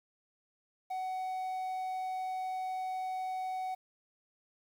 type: tone with quantisation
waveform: triangle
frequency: 748 Hz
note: F#5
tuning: 19 cents sharp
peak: -32 dBFS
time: 0.9-3.75 s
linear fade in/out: 10 ms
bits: 10
effects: none